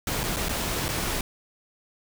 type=noise with dropouts; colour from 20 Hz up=pink; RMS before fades=-28 dBFS; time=0.07-1.21 s; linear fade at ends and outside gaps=2 ms; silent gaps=0.233-0.237 / 0.363-0.367 / 0.485-0.492 / 0.883-0.888 s; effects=none